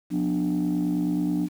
sine chord, B diminished, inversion second, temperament just, 177.8 / 246.9 / 296.3 Hz, F3 / B3 / D4, +31 / 0 / +15 cents, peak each -25 / -28 / -23 dBFS, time 0.1-1.49 s, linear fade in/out 50 ms, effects tanh soft clip ceiling -18 dBFS + 8-bit

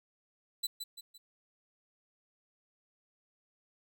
sawtooth tone with echo, 3990 Hz, B7, 17 cents sharp, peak -28 dBFS, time 0.63-0.67 s, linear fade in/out 10 ms, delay 170 ms, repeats 3, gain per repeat -7 dB, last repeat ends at 1.18 s, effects none

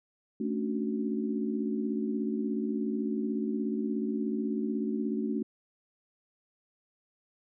sine chord, D major seventh, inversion second, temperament equal, 220 / 277.2 / 293.7 / 370 Hz, A3 / C#4 / D4 / F#4, 0 / 0 / 0 / 0 cents, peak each -31 / -35 / -37 / -36 dBFS, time 0.4-5.43 s, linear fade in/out 5 ms, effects none

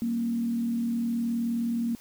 sine tone with frequency modulation, 233.4 Hz, A#3, 2 cents sharp, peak -25 dBFS, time 0.02-1.95 s, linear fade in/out 0 ms, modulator 39.4 Hz, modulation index 0.39, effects white hiss -53 dBFS RMS until 2 s

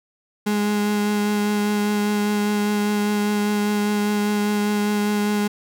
35% pulse tone with vibrato, 207.7 Hz, G#3, in tune, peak -17 dBFS, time 0.46-5.48 s, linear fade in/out 10 ms, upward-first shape triangle, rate 5 Hz, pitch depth 14 cents each way, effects none

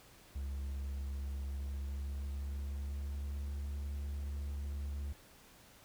triangle tone with pitch glide, 68.7 to 70.96 Hz, C#2 to C#2, -15 to +41 cents, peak -35 dBFS, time 0.35-5.13 s, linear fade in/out 10 ms, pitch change +56 cents, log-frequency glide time 1.48-3.62 s, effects pink hiss -60 dBFS RMS until 5.84 s

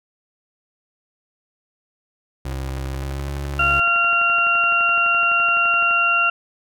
30% pulse tone with pitch glide, 66.6 to 70.28 Hz, C2 to C#2, +31 to +24 cents, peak -22 dBFS, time 2.45-3.8 s, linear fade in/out 5 ms, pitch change +93 cents, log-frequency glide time 2.9-3.29 s
click train, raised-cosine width 0.5 ms, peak -20 dBFS, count 41, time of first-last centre 2.52-5.91 s, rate 11.8 Hz
harmonic tone, 690 Hz, F5, 21 cents flat, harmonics 1 / 2 / 4, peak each -28 / -17 / -18 dBFS, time 3.59-6.3 s, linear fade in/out 5 ms
effects none

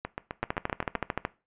two click trains, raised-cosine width 0.5 ms, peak -12 / -17 dBFS, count 12 / 8, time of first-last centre 0.43-1.251 / 0.05-0.957 s, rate 13.4 / 7.72 Hz, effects noise-tail reverb RT60 0.3 s tail -19 dB re dry + resampled to 8000 Hz

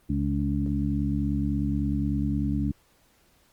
harmonic tone with a mistuned harmonic, 69.9 Hz, C#2, 15 cents sharp, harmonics 1 / 2 / 3 / 4, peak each -29 / -29 / -29 / -29 dBFS, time 0.09-2.72 s, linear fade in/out 10 ms, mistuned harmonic 4, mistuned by +40 cents, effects pink hiss -63 dBFS RMS until 3.52 s + Opus 32 kbps

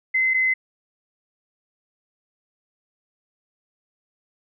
sine tone pair in turn, 2055 / 2048 Hz, C7 / C7, -32 / -38 cents, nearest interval unison, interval 6 cents, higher first, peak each -17 dBFS, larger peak neither, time 0.14-0.34 / 0.34-0.54 s, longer neither, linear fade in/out 10 ms, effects none

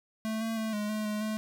square tone with pitch steps, 219.7 / 224.6 / 220.4 / 209.2 / 214.4 / 211.1 / 216 Hz, A3 / A3 / A3 / G#3 / A3 / G#3 / A3, -2 / +36 / +3 / +13 / -45 / +29 / -32 cents, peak -31 dBFS, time 0.25-1.37 s, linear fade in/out 0 ms, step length 160 ms, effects none

